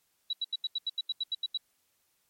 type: tone bursts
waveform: sine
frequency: 3910 Hz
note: B7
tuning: 18 cents flat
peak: -28 dBFS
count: 12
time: 0.3-1.575 s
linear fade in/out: 5 ms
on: 32 ms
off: 81 ms
effects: white hiss -73 dBFS RMS until 2.29 s + MP3 64 kbps